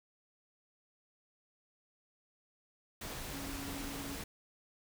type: tone in noise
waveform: sine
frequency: 277.2 Hz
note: C#4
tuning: in tune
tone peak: -44 dBFS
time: 3.33-4.16 s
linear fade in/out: 5 ms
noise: pink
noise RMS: -43 dBFS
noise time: 3.01-4.24 s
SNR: -4 dB
effects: none